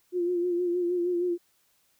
sine tone with vibrato, 352.4 Hz, F4, 16 cents sharp, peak -24 dBFS, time 0.12-1.38 s, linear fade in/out 50 ms, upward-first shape sine, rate 6.4 Hz, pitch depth 42 cents each way, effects white hiss -68 dBFS RMS until 1.99 s

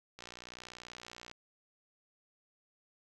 click train, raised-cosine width 0.2 ms, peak -30 dBFS, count 69, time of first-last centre 0.19-1.314 s, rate 60.5 Hz, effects none

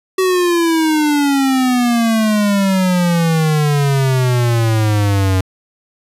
square exponential sweep, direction down, 379.4 to 92.7 Hz, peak -12 dBFS, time 0.18-5.41 s, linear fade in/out 5 ms, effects resampled to 32000 Hz

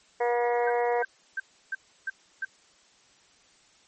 harmonic tone, 240 Hz, B3, 49 cents flat, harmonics 2 / 3 / 4 / 5 / 6 / 7 / 8 / 9, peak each -25 / -28 / -32 / -44 / -45 / -41 / -37 / -41 dBFS, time 0.2-1.03 s, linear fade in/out 10 ms
sine tone bursts, 1568 Hz, G6, in tune, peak -27 dBFS, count 6, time 0.67-2.45 s, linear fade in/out 5 ms, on 30 ms, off 320 ms
effects white hiss -60 dBFS RMS until 3.87 s + MP3 32 kbps

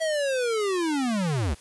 square linear sweep, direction down, 654 to 60.7 Hz, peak -24 dBFS, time 0-1.55 s, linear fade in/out 20 ms, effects white hiss -51 dBFS RMS until 1.6 s + resampled to 24000 Hz

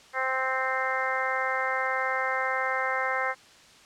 harmonic tone, 261.6 Hz, C4, in tune, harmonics 2 / 3 / 4 / 5 / 6 / 7 / 8, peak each -33 / -33 / -33 / -33 / -33 / -33 / -33 dBFS, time 0.13-3.35 s, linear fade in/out 50 ms, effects white hiss -53 dBFS RMS until 3.85 s + low-pass 6000 Hz 12 dB/octave

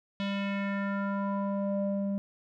square tone with low-pass filter sweep, 198.8 Hz, G3, 25 cents sharp, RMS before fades -31 dBFS, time 0.2-2.18 s, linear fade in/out 0 ms, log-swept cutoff 3400 to 410 Hz, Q 2.8, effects none

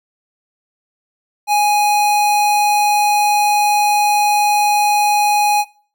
square tone, 830.6 Hz, G#5, in tune, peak -12 dBFS, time 1.47-5.65 s, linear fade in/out 50 ms, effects noise-tail reverb RT60 0.4 s tail -20 dB re dry

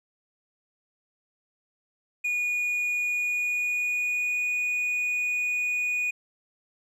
triangle tone with pitch glide, 2451 to 2465 Hz, D#7 to D#7, -27 to -17 cents, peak -23 dBFS, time 2.24-6.11 s, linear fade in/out 10 ms, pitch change +10 cents, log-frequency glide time 3.1-4.49 s, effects none

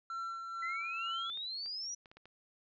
triangle tone with tremolo, 1352 Hz, E6, 43 cents sharp, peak -35 dBFS, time 0.1-1.3 s, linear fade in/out 2 ms, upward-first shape sine, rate 2.2 Hz, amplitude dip 40%
sine exponential sweep, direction up, 1975.5 to 5920 Hz, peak -38 dBFS, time 0.62-1.95 s, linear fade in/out 10 ms
clicks, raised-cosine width 0.3 ms, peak -40 dBFS, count 7, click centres 1.301 / 1.374 / 1.66 / 2.058 / 2.115 / 2.17 / 2.256 s
effects resampled to 16000 Hz

